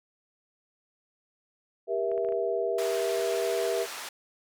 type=chord; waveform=sine; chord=E diminished; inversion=first; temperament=just; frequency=395.6 / 474.7 / 659.3 Hz; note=G4 / Bb4 / E5; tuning=+16 / +31 / 0 cents; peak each=-30 dBFS; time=1.87-3.87 s; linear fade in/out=50 ms
type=clicks; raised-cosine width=0.5 ms; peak=-33 dBFS; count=6; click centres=2.116 / 2.178 / 2.248 / 2.288 / 2.323 / 3.194 s
type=band-pass noise; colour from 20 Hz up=pink; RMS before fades=-39 dBFS; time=2.78-4.09 s; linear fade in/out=5 ms; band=840 to 11000 Hz; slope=12 dB/octave
effects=none